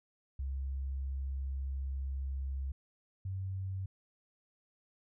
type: tone pair in turn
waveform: sine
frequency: 67.3 / 95.18 Hz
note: C2 / F#2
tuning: +49 / +49 cents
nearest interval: tritone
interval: 600 cents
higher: second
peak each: -34 / -35 dBFS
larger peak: first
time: 0.39-2.72 / 3.25-3.86 s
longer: first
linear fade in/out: 5 ms
effects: none